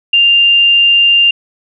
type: tone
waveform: sine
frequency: 2794 Hz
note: F7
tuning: in tune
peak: -5 dBFS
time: 0.13-1.31 s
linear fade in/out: 5 ms
effects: none